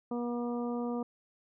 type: harmonic tone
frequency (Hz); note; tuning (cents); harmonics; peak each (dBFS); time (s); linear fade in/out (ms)
240.1; B3; -49; 1 / 2 / 3 / 4 / 5; -33 / -37 / -43 / -46 / -47; 0.11-1.03; 5
effects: none